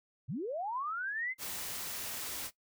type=linear sweep; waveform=sine; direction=up; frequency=99.3 to 2093 Hz; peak=-34 dBFS; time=0.28-1.34 s; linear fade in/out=20 ms
type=noise; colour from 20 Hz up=white; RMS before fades=-40 dBFS; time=1.38-2.51 s; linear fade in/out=50 ms
effects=noise-tail reverb RT60 0.1 s tail -17 dB re dry